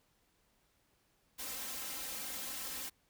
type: noise with comb filter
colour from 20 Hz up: white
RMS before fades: -42 dBFS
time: 1.38-2.9 s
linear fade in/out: 20 ms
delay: 3.8 ms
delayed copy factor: +0.85
effects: pink hiss -74 dBFS RMS until 3.09 s